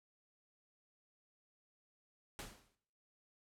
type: noise with exponential decay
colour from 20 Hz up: pink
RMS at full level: -44 dBFS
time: 2.39-2.75 s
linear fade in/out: 0 ms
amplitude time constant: 78 ms
effects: noise-tail reverb RT60 0.7 s tail -19 dB re dry + low-pass 12000 Hz 12 dB/octave